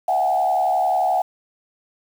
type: tone with frequency modulation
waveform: sine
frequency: 743 Hz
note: F#5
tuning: 7 cents sharp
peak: -16 dBFS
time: 0.08-1.22 s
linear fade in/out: 5 ms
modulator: 71.3 Hz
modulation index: 1
effects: 7-bit